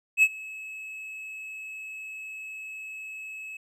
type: tone with ADSR envelope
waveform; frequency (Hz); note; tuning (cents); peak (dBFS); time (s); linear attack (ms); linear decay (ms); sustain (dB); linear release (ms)
triangle; 2584; E7; -35; -12; 0.17-3.57; 57; 51; -23; 4
effects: none